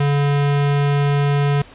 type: tone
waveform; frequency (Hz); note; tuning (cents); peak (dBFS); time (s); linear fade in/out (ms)
square; 143; D3; -46; -15; 0-1.62; 5
effects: pink hiss -43 dBFS RMS until 1.74 s + resampled to 8000 Hz